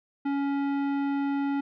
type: tone with tanh clipping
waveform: sine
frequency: 279.9 Hz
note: C#4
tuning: 17 cents sharp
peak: -27 dBFS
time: 0.25-1.61 s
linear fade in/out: 10 ms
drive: 15 dB
effects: none